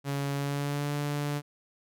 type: tone with pitch glide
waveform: sawtooth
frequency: 140.6 to 145.47 Hz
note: C#3 to D3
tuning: +25 to -16 cents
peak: -25 dBFS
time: 0.04-1.42 s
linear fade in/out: 50 ms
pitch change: +59 cents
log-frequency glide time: 0.33-0.93 s
effects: none